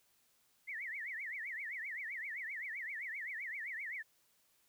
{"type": "tone with vibrato", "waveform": "sine", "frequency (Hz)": 2000, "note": "B6", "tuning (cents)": 21, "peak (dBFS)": -40, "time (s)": [0.67, 4.03], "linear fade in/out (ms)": 20, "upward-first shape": "triangle", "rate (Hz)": 7.7, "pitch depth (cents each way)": 270, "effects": ["white hiss -73 dBFS RMS until 4.68 s"]}